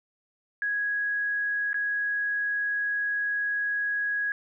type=tone with dropouts; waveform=sine; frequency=1661.2 Hz; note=G#6; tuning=in tune; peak=-25 dBFS; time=0.62-4.32 s; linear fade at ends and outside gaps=1 ms; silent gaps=1.731-1.743 s; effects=none